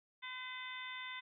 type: harmonic tone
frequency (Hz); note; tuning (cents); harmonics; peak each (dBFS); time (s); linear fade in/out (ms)
509; C5; -48; 2 / 3 / 4 / 5 / 6 / 7; -50 / -52 / -46 / -55 / -56 / -50; 0.22-1.21; 20
effects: none